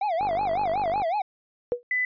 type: tone with vibrato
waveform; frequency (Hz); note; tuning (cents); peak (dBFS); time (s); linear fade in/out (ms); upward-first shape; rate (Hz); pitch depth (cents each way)
triangle; 742; F#5; +5; -21; 0.01-1.22; 5; sine; 5.4; 240
type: click train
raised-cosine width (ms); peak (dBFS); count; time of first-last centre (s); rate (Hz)
1; -21; 41; 0.21-1.02; 49.4
type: tone with exponential decay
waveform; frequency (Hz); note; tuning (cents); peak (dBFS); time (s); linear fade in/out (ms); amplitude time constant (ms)
sine; 485.9; B4; -28; -17; 1.72-1.83; 0; 22
type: tone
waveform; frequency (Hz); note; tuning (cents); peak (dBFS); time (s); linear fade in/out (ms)
sine; 2000; B6; +21; -22; 1.91-2.05; 2
effects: resampled to 11025 Hz